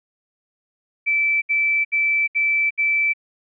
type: tone bursts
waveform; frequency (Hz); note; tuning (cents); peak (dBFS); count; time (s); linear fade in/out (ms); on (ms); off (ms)
sine; 2322; D7; -20; -16; 5; 1.06-3.136; 20; 360; 69
effects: none